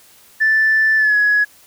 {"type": "tone with pitch glide", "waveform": "sine", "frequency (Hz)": [1760, 1679.6], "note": ["A6", "G#6"], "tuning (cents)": [0, 19], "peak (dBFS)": -10, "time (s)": [0.4, 1.45], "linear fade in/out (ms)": 20, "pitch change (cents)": -81, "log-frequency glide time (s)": [0.97, 1.16], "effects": ["tanh soft clip ceiling -7 dBFS", "white hiss -48 dBFS RMS until 1.66 s"]}